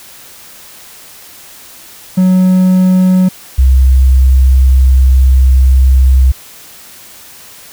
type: tone pair in turn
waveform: triangle / sine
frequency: 185 / 65.12 Hz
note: F#3 / C2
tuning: 0 / -8 cents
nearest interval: octave + tritone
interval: 1808 cents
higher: first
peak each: -3 dBFS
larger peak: neither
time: 2.17-3.29 / 3.58-6.32 s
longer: second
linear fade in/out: 10 ms
effects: white hiss -35 dBFS RMS until 7.72 s